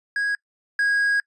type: tone pair in turn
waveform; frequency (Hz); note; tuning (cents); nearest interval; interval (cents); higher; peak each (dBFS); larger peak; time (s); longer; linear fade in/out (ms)
triangle; 1651 / 1644.4; G#6 / G#6; -11 / -18; unison; 7; first; -19 / -16; second; 0.16-0.35 / 0.79-1.2; second; 2
effects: noise-tail reverb RT60 0.1 s tail -24 dB re dry + resampled to 24000 Hz